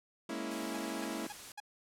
sawtooth chord, A# half-diminished seventh, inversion third, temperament equal, 207.7 / 233.1 / 277.2 / 329.6 Hz, G#3 / A#3 / C#4 / E4, 0 / 0 / 0 / 0 cents, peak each -40 / -39 / -39 / -37 dBFS, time 0.29-1.27 s, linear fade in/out 5 ms
white noise, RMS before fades -48 dBFS, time 0.51-1.52 s, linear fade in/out 2 ms
sawtooth tone bursts, 830.6 Hz, G#5, in tune, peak -38 dBFS, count 4, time 0.74-1.602 s, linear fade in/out 5 ms, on 28 ms, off 250 ms
effects low-pass 11000 Hz 12 dB/octave

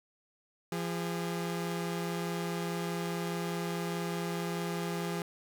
sawtooth tone pair together, 171.3 / 407.4 Hz, F3 / G#4, -33 / -33 cents, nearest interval octave + minor third, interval 1500 cents, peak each -30 / -34 dBFS, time 0.72-5.22 s, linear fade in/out 2 ms, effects none

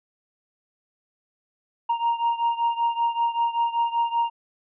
triangle beating tone pair, 932.3 / 937.5 Hz, A#5 / A#5, 0 / +10 cents, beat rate 5.2 Hz, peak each -21 / -24 dBFS, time 1.89-4.3 s, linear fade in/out 10 ms, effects resampled to 8000 Hz

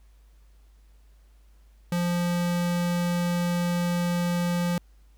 square tone, 174.61 Hz, F3, in tune, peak -24 dBFS, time 1.92-4.78 s, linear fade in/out 2 ms, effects added 51 Hz sine -52 dBFS peak until 5.17 s + pink hiss -68 dBFS RMS until 5.17 s

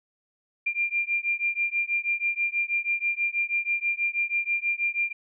sine beating tone pair, 2386 / 2392.2 Hz, D7 / D7, +27 / +31 cents, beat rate 6.2 Hz, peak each -27 dBFS, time 0.66-5.13 s, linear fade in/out 10 ms, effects none

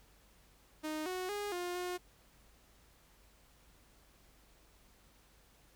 sawtooth tone with pitch steps, 309.2 / 367.9 / 411.2 / 354.5 / 358.8 Hz, D#4 / F#4 / G#4 / F4 / F4, -11 / -10 / -17 / +26 / +47 cents, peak -33 dBFS, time 0.83-1.98 s, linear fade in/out 20 ms, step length 230 ms, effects added 50 Hz sine -67 dBFS peak until 5.75 s + pink hiss -66 dBFS RMS until 5.75 s

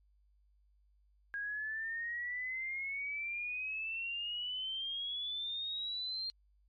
sine exponential sweep, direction up, 1628 to 4211 Hz, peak -36 dBFS, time 1.34-6.3 s, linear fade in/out 0 ms, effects added 50 Hz sine -66 dBFS peak until 6.68 s + MP3 64 kbps

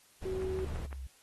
brown noise, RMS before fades -41 dBFS, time 0.21-0.87 s, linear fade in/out 20 ms
sine tone, 376.1 Hz, F#4, 28 cents sharp, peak -33 dBFS, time 0.25-0.65 s, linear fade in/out 5 ms
sine exponential sweep, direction down, 82.41 to 64.4 Hz, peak -39 dBFS, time 0.41-1.07 s, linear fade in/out 5 ms
click train, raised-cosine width 0.5 ms, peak -31 dBFS, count 4, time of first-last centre 0.42-0.928 s, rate 5.9 Hz
effects white hiss -63 dBFS RMS until 1.22 s + AAC 32 kbps

